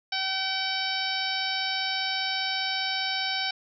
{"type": "harmonic tone", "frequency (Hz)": 765, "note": "G5", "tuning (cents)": -42, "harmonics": [1, 2, 3, 4, 5, 6, 7], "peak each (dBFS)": [-34, -34, -34, -34, -34, -34, -34], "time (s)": [0.12, 3.51], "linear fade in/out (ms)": 5, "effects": []}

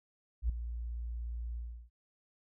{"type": "tone with ADSR envelope", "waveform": "sine", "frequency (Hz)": 58.4, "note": "A#1", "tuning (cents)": 4, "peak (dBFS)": -25, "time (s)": [0.42, 1.9], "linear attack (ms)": 74, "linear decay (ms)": 4, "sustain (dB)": -11, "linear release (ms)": 340, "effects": []}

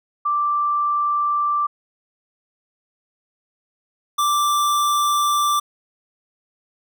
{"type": "tone pair in turn", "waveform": ["sine", "square"], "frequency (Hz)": [1174.7, 1174.7], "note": ["D6", "D6"], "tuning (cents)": [0, 0], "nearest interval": "unison", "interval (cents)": 0, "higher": "neither", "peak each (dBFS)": -17, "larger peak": "neither", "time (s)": [[0.25, 1.67], [4.18, 5.6]], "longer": "neither", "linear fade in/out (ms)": 10, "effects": []}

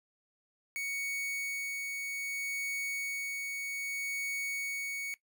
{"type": "tone with tremolo", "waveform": "45% pulse", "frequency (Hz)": 2230, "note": "C#7", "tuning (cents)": 10, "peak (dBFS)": -33, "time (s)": [0.76, 5.14], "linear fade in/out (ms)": 0, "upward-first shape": "sine", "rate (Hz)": 0.63, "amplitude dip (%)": 25, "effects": ["noise-tail reverb RT60 0.1 s tail -17 dB re dry"]}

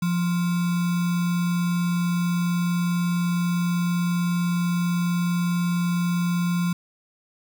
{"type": "tone with sample-and-hold", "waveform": "sine", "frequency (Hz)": 174.61, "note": "F3", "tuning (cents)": 0, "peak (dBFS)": -20, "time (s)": [0.02, 6.73], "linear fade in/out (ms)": 5, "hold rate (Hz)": 1225, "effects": []}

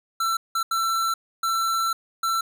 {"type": "tone bursts at uneven times", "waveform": "square", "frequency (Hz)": 1342, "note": "E6", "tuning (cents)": 31, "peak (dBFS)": -22, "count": 5, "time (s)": [[0.2, 0.37], [0.55, 0.63], [0.71, 1.14], [1.43, 1.93], [2.23, 2.41]], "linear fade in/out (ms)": 5, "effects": []}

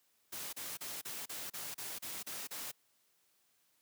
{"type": "noise bursts", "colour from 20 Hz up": "white", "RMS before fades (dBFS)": -43, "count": 10, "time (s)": [0.32, 2.717], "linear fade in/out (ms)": 10, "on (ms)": 210, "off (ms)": 33, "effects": ["white hiss -74 dBFS RMS until 3.81 s", "high-pass 100 Hz 12 dB/octave"]}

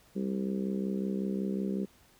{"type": "harmonic tone", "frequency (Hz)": 65.41, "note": "C2", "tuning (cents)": 0, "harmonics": [3, 4, 5, 6, 7, 8], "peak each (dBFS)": [-31, -41, -40, -38, -44, -47], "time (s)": [0.15, 1.86], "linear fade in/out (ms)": 20, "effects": ["pink hiss -62 dBFS RMS until 2.19 s"]}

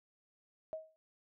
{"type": "tone with exponential decay", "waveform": "sine", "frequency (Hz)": 634, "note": "D#5", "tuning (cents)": 32, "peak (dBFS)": -35, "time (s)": [0.73, 0.96], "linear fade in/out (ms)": 0, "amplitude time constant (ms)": 49, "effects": []}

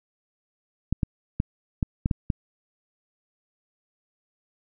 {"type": "clicks", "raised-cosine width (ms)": 5, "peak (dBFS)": -10, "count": 7, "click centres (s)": [0.926, 1.032, 1.401, 1.828, 2.059, 2.112, 2.302], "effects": []}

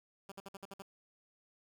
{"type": "tone bursts", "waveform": "10% pulse", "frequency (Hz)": 196, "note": "G3", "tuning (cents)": 0, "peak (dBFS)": -37, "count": 7, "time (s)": [0.29, 0.821], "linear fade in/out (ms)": 2, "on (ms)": 27, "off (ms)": 57, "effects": []}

